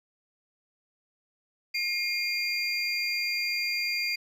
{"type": "tone cluster", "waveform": "triangle", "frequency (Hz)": [2131, 2429, 4743], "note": ["C7", "D#7", "D8"], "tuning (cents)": [31, -42, 16], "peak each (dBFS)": -30, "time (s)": [1.74, 4.16], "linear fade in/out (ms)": 10, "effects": []}